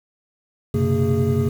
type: tone cluster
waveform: triangle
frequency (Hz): 94.5 / 126.3 / 137 / 227.9 / 412.3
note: F#2 / B2 / C#3 / A#3 / G#4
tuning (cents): +37 / +39 / -20 / -39 / -13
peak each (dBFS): -21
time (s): 0.74-1.49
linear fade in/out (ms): 5
effects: 7-bit